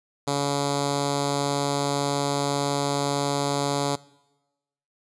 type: tone with notch filter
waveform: 5% pulse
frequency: 141.8 Hz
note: C#3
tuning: 40 cents sharp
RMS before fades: -25 dBFS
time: 0.27-3.96 s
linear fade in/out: 10 ms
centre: 1700 Hz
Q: 0.83
effects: noise-tail reverb RT60 1.0 s tail -22 dB re dry + resampled to 22050 Hz